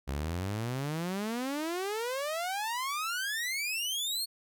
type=exponential sweep; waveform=sawtooth; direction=up; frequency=65.41 to 4400 Hz; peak=-28 dBFS; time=0.07-4.26 s; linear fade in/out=20 ms; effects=none